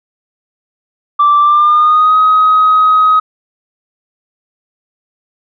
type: tone with pitch glide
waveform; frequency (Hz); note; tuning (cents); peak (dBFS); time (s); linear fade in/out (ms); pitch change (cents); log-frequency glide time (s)
sine; 1171 to 1262.3; D6 to D#6; -5 to +25; -4; 1.19-3.2; 10; +130; 1.4-2.17
effects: tanh soft clip ceiling -2 dBFS